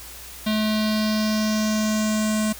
square tone with low-pass filter sweep, 215.2 Hz, A3, 38 cents flat, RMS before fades -22 dBFS, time 0.46-2.53 s, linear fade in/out 10 ms, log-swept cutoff 3800 to 8600 Hz, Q 3.4, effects added 60 Hz sine -45 dBFS peak until 2.59 s + white hiss -40 dBFS RMS until 2.59 s

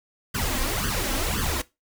pink noise with flanger, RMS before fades -26 dBFS, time 0.34-1.62 s, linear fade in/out 10 ms, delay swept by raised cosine 0.63 to 3.83 ms, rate 1.9 Hz, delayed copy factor +0.95, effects noise-tail reverb RT60 0.2 s tail -18 dB re dry

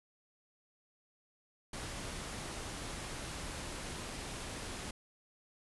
pink low-pass noise, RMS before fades -43 dBFS, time 1.73-4.91 s, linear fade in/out 5 ms, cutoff 11000 Hz, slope 96 dB/octave, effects none

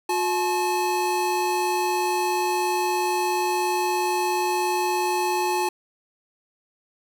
square tone pair together, 360 / 859 Hz, F#4 / A5, -47 / -42 cents, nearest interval octave + minor third, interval 1505 cents, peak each -26 / -24 dBFS, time 0.09-5.69 s, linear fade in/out 5 ms, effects none

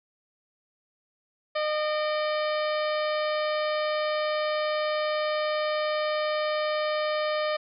harmonic tone with a mistuned harmonic, 610 Hz, D#5, 34 cents flat, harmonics 1 / 2 / 3 / 4 / 5 / 6 / 7 / 8, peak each -26 / -32 / -36 / -38 / -40 / -42 / -43 / -44 dBFS, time 1.55-7.57 s, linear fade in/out 10 ms, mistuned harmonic 4, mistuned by -78 cents, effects none

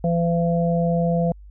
harmonic tone, 169.6 Hz, E3, 50 cents sharp, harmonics 1 / 3 / 4, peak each -19 / -24 / -25 dBFS, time 0.04-1.32 s, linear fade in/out 2 ms, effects added 50 Hz sine -40 dBFS peak until 1.5 s

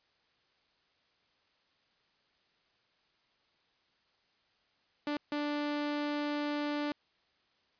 sawtooth tone bursts at uneven times, 293.7 Hz, D4, in tune, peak -28 dBFS, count 2, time 5.07-5.17 / 5.32-6.92 s, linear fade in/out 2 ms, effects white hiss -72 dBFS RMS until 7.79 s + resampled to 11025 Hz

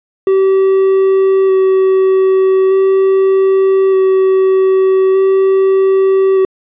triangle tone with vibrato, 382.4 Hz, G4, 43 cents flat, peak -5 dBFS, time 0.27-6.45 s, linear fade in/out 2 ms, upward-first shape square, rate 0.41 Hz, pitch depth 10 cents each way, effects resampled to 8000 Hz

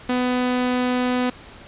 sawtooth tone, 249.7 Hz, B3, 19 cents sharp, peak -15 dBFS, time 0.09-1.3 s, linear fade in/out 5 ms, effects pink hiss -43 dBFS RMS until 1.67 s + resampled to 8000 Hz

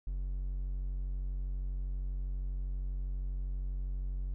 triangle tone, 46.25 Hz, F#1, in tune, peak -31 dBFS, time 0.07-4.34 s, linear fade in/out 0 ms, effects none

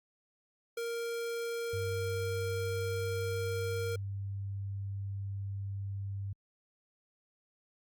square tone, 466.2 Hz, A#4, in tune, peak -35 dBFS, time 0.77-3.96 s, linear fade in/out 5 ms
sine tone with pitch glide, 98 to 98.8 Hz, G2 to G2, 0 to +14 cents, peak -35 dBFS, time 1.73-6.33 s, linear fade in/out 5 ms, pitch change +14 cents, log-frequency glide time 2.15-3.76 s
effects Opus 48 kbps

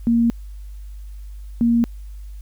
sine tone pair in turn, 233.1 / 234.1 Hz, A#3 / A#3, 0 / +8 cents, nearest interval unison, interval 8 cents, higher second, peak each -13 dBFS, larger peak neither, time 0.07-0.3 / 1.61-1.84 s, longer neither, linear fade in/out 0 ms, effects added 50 Hz sine -32 dBFS peak until 2.41 s + white hiss -58 dBFS RMS until 2.41 s

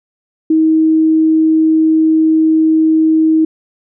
sine tone, 317.4 Hz, D#4, 35 cents sharp, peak -7 dBFS, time 0.5-3.45 s, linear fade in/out 5 ms, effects none

